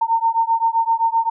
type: beating tone pair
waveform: sine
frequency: 908 / 915.7 Hz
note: A#5 / A#5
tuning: -46 / -31 cents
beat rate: 7.7 Hz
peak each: -18 dBFS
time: 0.01-1.3 s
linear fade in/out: 10 ms
effects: none